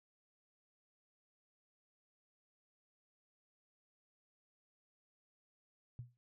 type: tone with exponential decay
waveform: sine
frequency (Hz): 121.4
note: B2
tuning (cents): -29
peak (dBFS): -40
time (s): 5.99-6.17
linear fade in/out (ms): 0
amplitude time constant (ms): 37
effects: none